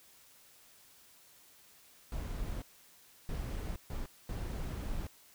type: noise bursts at uneven times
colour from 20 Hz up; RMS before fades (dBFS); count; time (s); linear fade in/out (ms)
brown; -38; 4; 2.12-2.62 / 3.29-3.76 / 3.9-4.06 / 4.29-5.07; 2
effects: white hiss -61 dBFS RMS until 5.34 s